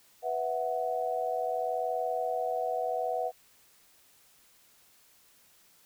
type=chord; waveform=sine; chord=B suspended fourth; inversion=none; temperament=equal; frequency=493.9 / 659.3 / 740 Hz; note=B4 / E5 / F#5; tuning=0 / 0 / 0 cents; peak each=-34 / -33 / -32 dBFS; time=0.22-3.32 s; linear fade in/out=50 ms; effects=white hiss -62 dBFS RMS until 5.85 s